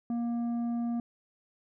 triangle tone with tanh clipping, 235.9 Hz, A#3, 21 cents sharp, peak -30 dBFS, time 0.1-1 s, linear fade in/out 2 ms, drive 11 dB, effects none

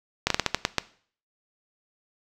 slowing click train, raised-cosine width 0.2 ms, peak -3 dBFS, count 8, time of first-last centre 0.27-0.783 s, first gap 33 ms, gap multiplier 1.26, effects noise-tail reverb RT60 0.5 s tail -18 dB re dry

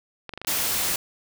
clicks, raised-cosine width 0.3 ms, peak -19 dBFS, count 9, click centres 0.293 / 0.337 / 0.376 / 0.416 / 0.448 / 0.492 / 0.522 / 0.573 / 0.605 s
white noise, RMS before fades -25 dBFS, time 0.47-0.96 s, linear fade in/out 2 ms
effects none

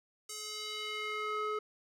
square tone with band-pass filter sweep, 426 Hz, G#4, 44 cents sharp, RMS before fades -38 dBFS, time 0.29-1.59 s, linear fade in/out 5 ms, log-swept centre 7500 to 940 Hz, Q 1.6, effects none

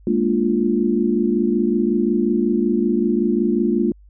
sine chord, Bb dominant seventh, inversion third, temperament equal, 207.7 / 233.1 / 293.7 / 349.2 Hz, Ab3 / Bb3 / D4 / F4, 0 / 0 / 0 / 0 cents, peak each -21 / -20 / -24 / -20 dBFS, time 0.07-3.92 s, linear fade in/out 2 ms, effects added 50 Hz sine -44 dBFS peak until 4.09 s

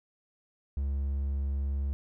triangle tone, 69.3 Hz, C#2, in tune, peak -26 dBFS, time 0.77-1.93 s, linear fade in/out 0 ms, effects none

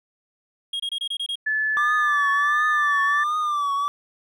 triangle tone bursts, 3266 Hz, G#7, 30 cents flat, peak -23 dBFS, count 7, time 0.73-1.356 s, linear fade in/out 5 ms, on 68 ms, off 25 ms
sine tone with pitch glide, 1732 to 1765.3 Hz, A6 to A6, -28 to +5 cents, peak -20 dBFS, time 1.46-3.24 s, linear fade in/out 10 ms, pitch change +33 cents, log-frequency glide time 1.98-3.07 s
triangle tone with vibrato, 1174.7 Hz, D6, in tune, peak -19 dBFS, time 1.77-3.88 s, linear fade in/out 0 ms, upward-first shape triangle, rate 1.4 Hz, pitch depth 96 cents each way
effects none

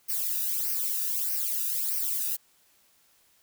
violet noise with flanger, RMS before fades -29 dBFS, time 0.08-2.37 s, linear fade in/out 20 ms, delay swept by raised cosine 0.27 to 0.95 ms, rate 1.6 Hz, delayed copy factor -0.75, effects white hiss -64 dBFS RMS until 3.42 s

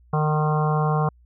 harmonic tone with a mistuned harmonic, 152.7 Hz, D#3, 32 cents flat, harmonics 1 / 3 / 4 / 5 / 6 / 7 / 8 / 9, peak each -20 / -28 / -34 / -27 / -36 / -28 / -35 / -36 dBFS, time 0.13-1.09 s, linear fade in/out 5 ms, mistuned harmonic 6, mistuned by +27 cents, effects added 60 Hz sine -51 dBFS peak until 1.25 s

